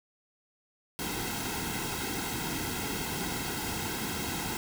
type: noise with comb filter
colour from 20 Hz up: pink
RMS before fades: -34 dBFS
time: 0.99-4.57 s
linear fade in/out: 0 ms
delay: 1.7 ms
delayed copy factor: -0.75
effects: none